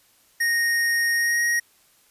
square tone with pitch glide, 1861 to 1882.6 Hz, A#6 to A#6, -3 to +17 cents, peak -20 dBFS, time 0.4-1.6 s, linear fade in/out 10 ms, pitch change +20 cents, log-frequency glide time 1.15-1.43 s, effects white hiss -59 dBFS RMS until 2.1 s + resampled to 32000 Hz

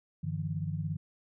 sine tone cluster, 97.7 / 151.2 / 168.7 Hz, G2 / D#3 / E3, -5 / -49 / +40 cents, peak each -37 / -34 / -37 dBFS, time 0.23-0.97 s, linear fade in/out 10 ms, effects none

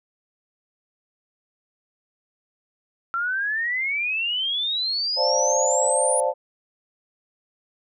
sine exponential sweep, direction up, 1348 to 9850 Hz, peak -22 dBFS, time 3.14-6.2 s, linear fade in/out 0 ms
sine chord, D minor seventh, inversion third, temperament equal, 523.3 / 587.3 / 698.5 / 880 Hz, C5 / D5 / F5 / A5, 0 / 0 / 0 / 0 cents, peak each -23 / -24 / -28 / -26 dBFS, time 5.16-6.34 s, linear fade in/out 50 ms
effects none

